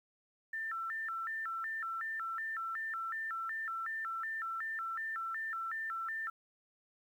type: tone with vibrato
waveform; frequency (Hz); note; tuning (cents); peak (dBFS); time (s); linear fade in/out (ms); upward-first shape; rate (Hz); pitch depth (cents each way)
sine; 1548; G6; -22; -36; 0.53-6.3; 5; square; 2.7; 250
effects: 11-bit